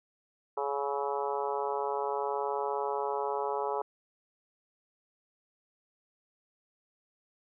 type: harmonic tone with a mistuned harmonic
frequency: 140.6 Hz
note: C#3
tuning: 25 cents sharp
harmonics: 3 / 4 / 5 / 6 / 7 / 8 / 9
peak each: -34 / -38 / -40 / -35 / -37 / -42 / -43 dBFS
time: 0.57-3.82 s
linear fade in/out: 5 ms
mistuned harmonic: 9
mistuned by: +47 cents
effects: none